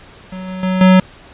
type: tone with level steps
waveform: square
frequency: 186 Hz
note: F#3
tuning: 9 cents sharp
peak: -26 / -24 / -15 / -6 dBFS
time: 0.32-1 s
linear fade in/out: 5 ms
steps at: 0.48 / 0.63 / 0.81 s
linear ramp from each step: 2 ms
effects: pink hiss -41 dBFS RMS until 1.33 s + resampled to 8000 Hz